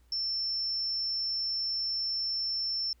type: tone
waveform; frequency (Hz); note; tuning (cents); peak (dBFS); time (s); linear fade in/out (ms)
sine; 5370; E8; +31; -29; 0.12-2.93; 2
effects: added 60 Hz sine -60 dBFS peak until 3 s + pink hiss -71 dBFS RMS until 3 s